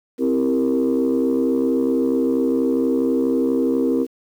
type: chord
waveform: sine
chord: C dominant seventh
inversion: none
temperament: equal with one note detuned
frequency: 261.6 / 329.6 / 394 / 466.2 Hz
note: C4 / E4 / G4 / Bb4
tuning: 0 / 0 / +9 / 0 cents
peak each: -18 / -22 / -24 / -21 dBFS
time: 0.18-4.07 s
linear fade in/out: 50 ms
effects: tanh soft clip ceiling -10 dBFS + 8-bit